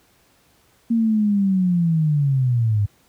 sine linear sweep, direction down, 233.1 to 99.5 Hz, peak -15 dBFS, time 0.9-2.86 s, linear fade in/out 10 ms, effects pink hiss -58 dBFS RMS until 3.08 s + high-pass 60 Hz 12 dB/octave

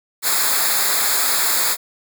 white noise with comb filter, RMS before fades -18 dBFS, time 0.22-1.77 s, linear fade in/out 50 ms, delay 0.34 ms, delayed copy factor -0.85, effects none

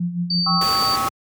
sine tone with tremolo, 174.61 Hz, F3, in tune, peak -18 dBFS, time 0-0.65 s, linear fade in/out 5 ms, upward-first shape sine, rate 6 Hz, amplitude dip 65%
sine tone, 4600 Hz, D8, 37 cents flat, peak -19 dBFS, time 0.3-0.96 s, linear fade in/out 5 ms
sine chord, C# diminished, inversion second, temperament equal with one note detuned, 784 / 1108.7 / 1292.1 Hz, G5 / C#6 / E6, 0 / 0 / -35 cents, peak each -27 / -23 / -23 dBFS, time 0.46-1.09 s, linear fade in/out 10 ms
pink noise, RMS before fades -27 dBFS, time 0.61-1.09 s, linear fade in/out 5 ms
effects high-pass 100 Hz 12 dB/octave

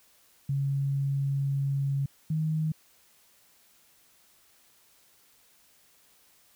sine tone pair in turn, 138.59 / 156.76 Hz, C#3 / D#3, 0 / +13 cents, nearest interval major second, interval 213 cents, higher second, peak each -25 dBFS, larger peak neither, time 0.49-2.06 / 2.3-2.72 s, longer first, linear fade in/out 5 ms, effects white hiss -62 dBFS RMS until 6.55 s

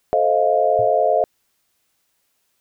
sine chord, F dominant seventh, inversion first, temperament just, 436.5 / 523.8 / 628.6 / 698.5 Hz, A4 / C5 / Eb5 / F5, -14 / +2 / +18 / 0 cents, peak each -22 / -21 / -18 / -18 dBFS, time 0.13-1.24 s, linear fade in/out 0 ms
triangle tone with exponential decay, 114 Hz, A#2, 38 cents flat, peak -23 dBFS, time 0.79-0.93 s, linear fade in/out 0 ms, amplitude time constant 30 ms
effects white hiss -68 dBFS RMS until 2.6 s

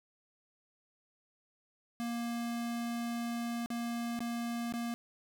square tone with dropouts, 235.3 Hz, A#3, 16 cents sharp, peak -35 dBFS, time 2-4.94 s, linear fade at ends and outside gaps 0 ms, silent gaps 3.66-3.703 / 4.191-4.205 / 4.724-4.738 s, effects none

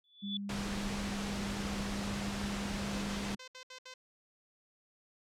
sine tone with exponential growth, 3458 Hz, A7, 31 cents flat, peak -32 dBFS, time 0.04-0.37 s, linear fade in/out 2 ms, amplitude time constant 70 ms
sine tone, 200.8 Hz, G3, 42 cents sharp, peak -37 dBFS, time 0.22-3.36 s, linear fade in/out 20 ms
pink noise, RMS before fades -39 dBFS, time 0.49-3.35 s, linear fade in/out 5 ms
5% pulse tone bursts, 513 Hz, C5, 34 cents flat, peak -35 dBFS, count 7, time 2.93-3.94 s, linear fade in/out 5 ms, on 86 ms, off 68 ms
effects low-pass 7000 Hz 12 dB/octave

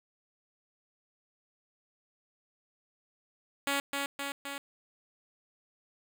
5% pulse tone with echo, 280 Hz, C#4, 18 cents sharp, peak -17 dBFS, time 3.67-3.8 s, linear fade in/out 2 ms, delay 260 ms, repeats 3, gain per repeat -3 dB, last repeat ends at 4.58 s, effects none

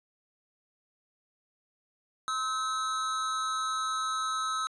square tone with amplitude modulation, 1289 Hz, E6, 39 cents flat, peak -27 dBFS, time 2.28-4.67 s, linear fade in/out 0 ms, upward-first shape sine, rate 251 Hz, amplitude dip 60%, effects resampled to 22050 Hz

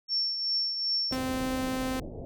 sine tone with tremolo, 5440 Hz, F8, 46 cents flat, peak -24 dBFS, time 0.08-1.17 s, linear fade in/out 50 ms, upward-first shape triangle, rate 2.6 Hz, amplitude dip 55%
pink low-pass noise, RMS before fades -39 dBFS, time 1.11-2.25 s, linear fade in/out 0 ms, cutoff 700 Hz, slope 48 dB/octave
sawtooth tone, 259.5 Hz, C4, 14 cents flat, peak -25 dBFS, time 1.12-2 s, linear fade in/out 5 ms
effects none

